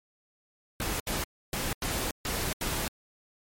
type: noise bursts at uneven times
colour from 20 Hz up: pink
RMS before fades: -31 dBFS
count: 6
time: 0.8-1 / 1.07-1.24 / 1.53-1.73 / 1.82-2.11 / 2.25-2.53 / 2.61-2.88 s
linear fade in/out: 2 ms
effects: MP3 64 kbps